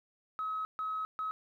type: tone bursts at uneven times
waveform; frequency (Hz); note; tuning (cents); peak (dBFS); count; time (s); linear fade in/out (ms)
sine; 1279; D#6; +47; -32; 3; 0.39-0.65 / 0.79-1.05 / 1.19-1.31; 0
effects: tanh soft clip ceiling -28 dBFS + 12-bit